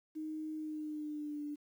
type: tone with pitch glide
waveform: sine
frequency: 311.1 to 294.1 Hz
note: D#4 to D4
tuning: 0 to +3 cents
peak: -38 dBFS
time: 0.15-1.56 s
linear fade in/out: 20 ms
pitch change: -97 cents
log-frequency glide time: 0.55-1.43 s
effects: 11-bit